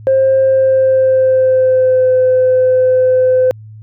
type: tone with pitch glide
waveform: sine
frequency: 531 to 511.7 Hz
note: C5 to C5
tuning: +25 to -39 cents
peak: -6 dBFS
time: 0.07-3.51 s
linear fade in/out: 0 ms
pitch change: -64 cents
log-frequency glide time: 0.4-2.12 s
effects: tanh soft clip ceiling -4 dBFS + added 108 Hz sine -31 dBFS peak until 3.82 s